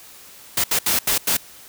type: noise bursts at uneven times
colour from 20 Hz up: white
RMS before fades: -19 dBFS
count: 5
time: 0.57-0.64 / 0.71-0.79 / 0.86-0.99 / 1.07-1.18 / 1.27-1.37 s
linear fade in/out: 5 ms
effects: white hiss -44 dBFS RMS until 1.68 s